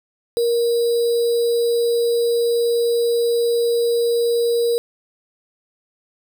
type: tone with sample-and-hold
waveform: sine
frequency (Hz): 470.6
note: A#4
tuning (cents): +16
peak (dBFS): -15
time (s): 0.37-4.78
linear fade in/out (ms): 0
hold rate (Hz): 4410
effects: none